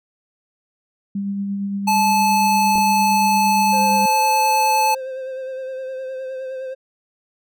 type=tone with tremolo; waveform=sine; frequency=199.1 Hz; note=G3; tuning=27 cents sharp; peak=-20 dBFS; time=1.15-4.06 s; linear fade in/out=5 ms; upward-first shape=sine; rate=8.7 Hz; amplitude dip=25%
type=tone; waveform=square; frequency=867 Hz; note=A5; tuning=26 cents flat; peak=-15 dBFS; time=1.87-4.95 s; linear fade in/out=10 ms
type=clicks; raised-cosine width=2 ms; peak=-18 dBFS; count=2; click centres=2.756 / 2.781 s
type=tone with vibrato; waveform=triangle; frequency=523.3 Hz; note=C5; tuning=in tune; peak=-24 dBFS; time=3.72-6.75 s; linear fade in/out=20 ms; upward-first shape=sine; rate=9.7 Hz; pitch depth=27 cents each way
effects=none